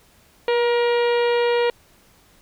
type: harmonic tone with a mistuned harmonic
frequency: 474.2 Hz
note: A#4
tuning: 30 cents sharp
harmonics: 1 / 2 / 3 / 4 / 5 / 6 / 7 / 8 / 9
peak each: -17 / -26 / -33 / -31 / -32 / -34 / -38 / -40 / -40 dBFS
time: 0.48-1.7 s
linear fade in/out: 2 ms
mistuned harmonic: 1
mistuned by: +16 cents
effects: pink hiss -55 dBFS RMS until 2.41 s